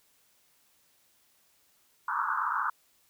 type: band-pass noise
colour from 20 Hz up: white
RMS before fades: -30 dBFS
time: 2.08-2.7 s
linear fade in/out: 5 ms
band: 900 to 1500 Hz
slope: 96 dB/octave
effects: white hiss -67 dBFS RMS until 3.09 s